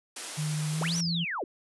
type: high-pass noise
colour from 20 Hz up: white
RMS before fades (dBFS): -37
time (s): 0.16-1.01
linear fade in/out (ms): 5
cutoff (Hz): 250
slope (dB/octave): 24
type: tone with pitch glide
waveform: sine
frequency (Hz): 152.6 to 169.32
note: D#3 to E3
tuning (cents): -33 to +47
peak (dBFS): -28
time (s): 0.37-1.25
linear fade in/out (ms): 20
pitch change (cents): +180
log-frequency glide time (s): 0.71-0.92
type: linear two-way sweep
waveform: sine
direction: up then down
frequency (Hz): 271.2 to 6050 to 271.2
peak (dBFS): -30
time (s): 0.81-1.44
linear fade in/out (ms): 2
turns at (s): 0.97
effects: resampled to 24000 Hz